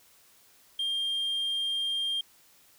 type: tone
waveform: sine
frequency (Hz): 3200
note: G7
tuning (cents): +35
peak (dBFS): -25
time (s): 0.79-2.21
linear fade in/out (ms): 5
effects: tanh soft clip ceiling -26 dBFS + white hiss -60 dBFS RMS until 2.78 s